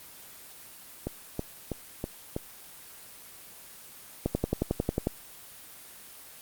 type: two click trains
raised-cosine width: 2 ms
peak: -17 / -12 dBFS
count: 5 / 10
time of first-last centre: 1.07-2.364 / 4.26-5.071 s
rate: 3.09 / 11.1 Hz
effects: white hiss -48 dBFS RMS until 6.41 s + Opus 24 kbps